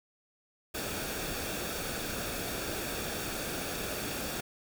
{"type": "noise with comb filter", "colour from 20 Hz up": "pink", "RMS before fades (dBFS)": -36, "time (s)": [0.74, 4.41], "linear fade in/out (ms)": 10, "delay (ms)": 0.99, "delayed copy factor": -0.5, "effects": []}